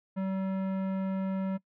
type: tone with tanh clipping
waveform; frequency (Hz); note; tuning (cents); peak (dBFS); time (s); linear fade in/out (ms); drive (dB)
sine; 191.2; G3; -43; -31; 0.16-1.58; 20; 16
effects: noise-tail reverb RT60 0.1 s tail -21 dB re dry